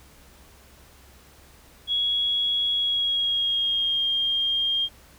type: tone with pitch glide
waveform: sine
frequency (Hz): 3336 to 3215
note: G#7 to G7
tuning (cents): +7 to +43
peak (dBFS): -21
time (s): 1.87-4.89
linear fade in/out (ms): 50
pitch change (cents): -64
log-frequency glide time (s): 2.72-4.08
effects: added 66 Hz sine -54 dBFS peak until 5.18 s + pink hiss -53 dBFS RMS until 5.18 s